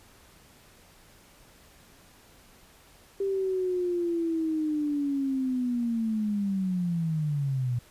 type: linear sweep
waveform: sine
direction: down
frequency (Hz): 395.4 to 119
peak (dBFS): -25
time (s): 3.2-7.79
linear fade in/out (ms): 5
effects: pink hiss -56 dBFS RMS until 7.9 s + resampled to 32000 Hz